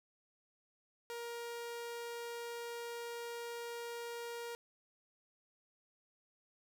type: tone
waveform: sawtooth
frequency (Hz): 471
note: A#4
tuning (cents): +18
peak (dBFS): -38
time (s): 1.1-4.55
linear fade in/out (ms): 0
effects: none